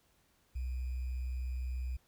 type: tone with sample-and-hold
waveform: sine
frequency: 63.1 Hz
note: B1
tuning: 38 cents sharp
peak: -34 dBFS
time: 0.55-1.97 s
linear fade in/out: 10 ms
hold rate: 2450 Hz
effects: pink hiss -71 dBFS RMS until 2.07 s